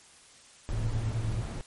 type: noise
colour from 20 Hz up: brown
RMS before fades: -34 dBFS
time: 0.69-1.61 s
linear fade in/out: 0 ms
type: tone with tremolo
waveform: sine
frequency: 111.6 Hz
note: A2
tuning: 25 cents sharp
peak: -26 dBFS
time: 0.73-1.42 s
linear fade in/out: 0 ms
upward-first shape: sine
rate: 9.5 Hz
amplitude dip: 65%
effects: white hiss -55 dBFS RMS until 1.66 s + MP3 48 kbps